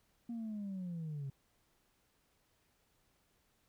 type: linear sweep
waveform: sine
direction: down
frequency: 238 to 133.1 Hz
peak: -37 dBFS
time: 0.29-1.3 s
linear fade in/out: 5 ms
effects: tanh soft clip ceiling -37 dBFS + pink hiss -75 dBFS RMS until 3.68 s